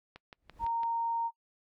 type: click train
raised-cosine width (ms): 0.3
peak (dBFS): -31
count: 5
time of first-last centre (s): 0.16-0.833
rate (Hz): 5.94
type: noise with exponential growth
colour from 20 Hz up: brown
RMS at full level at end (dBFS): -45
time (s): 0.36-0.65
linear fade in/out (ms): 2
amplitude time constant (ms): 63
type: tone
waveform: sine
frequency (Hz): 925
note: A#5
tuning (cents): -14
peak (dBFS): -29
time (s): 0.59-1.31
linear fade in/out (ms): 50
effects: noise-tail reverb RT60 0.1 s tail -24 dB re dry